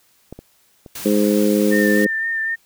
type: clicks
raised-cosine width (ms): 2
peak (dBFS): -19 / -22 / -24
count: 3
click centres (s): 0.326 / 0.39 / 0.862
type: noise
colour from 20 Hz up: white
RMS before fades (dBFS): -31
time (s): 0.95-2.05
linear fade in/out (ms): 5
type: harmonic tone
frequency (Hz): 103.83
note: G#2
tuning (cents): 0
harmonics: 2 / 3 / 4 / 5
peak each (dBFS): -17 / -19 / -20 / -21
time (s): 1.05-2.07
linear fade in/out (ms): 10
type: tone with vibrato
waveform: sine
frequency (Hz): 1804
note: A6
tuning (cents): +43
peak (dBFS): -19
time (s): 1.71-2.56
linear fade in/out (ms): 20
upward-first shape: sine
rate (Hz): 3.9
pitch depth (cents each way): 24
effects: white hiss -58 dBFS RMS until 2.65 s